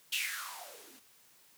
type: noise with band-pass filter sweep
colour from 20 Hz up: violet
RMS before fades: -40 dBFS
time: 0.12-1 s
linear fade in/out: 10 ms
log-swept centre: 3100 to 230 Hz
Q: 7.5
effects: white hiss -63 dBFS RMS until 1.57 s + high-pass 80 Hz 12 dB/octave